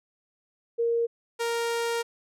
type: tone pair in turn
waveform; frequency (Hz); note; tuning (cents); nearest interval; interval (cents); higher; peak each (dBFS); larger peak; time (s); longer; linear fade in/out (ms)
sine / sawtooth; 466.2 / 466.2; A#4 / A#4; 0 / 0; unison; 0; neither; -22 / -22; neither; 0.78-1.07 / 1.39-2.03; second; 20
effects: low-pass 12000 Hz 12 dB/octave